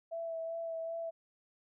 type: tone with vibrato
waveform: sine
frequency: 660 Hz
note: E5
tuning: 2 cents sharp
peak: -36 dBFS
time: 0.11-1.11 s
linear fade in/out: 20 ms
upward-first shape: sine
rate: 2.6 Hz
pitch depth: 18 cents each way
effects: none